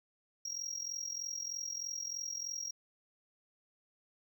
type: tone with amplitude modulation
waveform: triangle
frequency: 5630 Hz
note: F8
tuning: 13 cents sharp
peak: -33 dBFS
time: 0.45-2.71 s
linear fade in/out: 5 ms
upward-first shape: sine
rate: 43.2 Hz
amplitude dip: 80%
effects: none